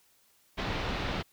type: low-pass noise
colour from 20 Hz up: pink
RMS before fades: -33 dBFS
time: 0.57-1.23 s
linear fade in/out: 20 ms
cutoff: 4100 Hz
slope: 24 dB/octave
effects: white hiss -66 dBFS RMS until 1.32 s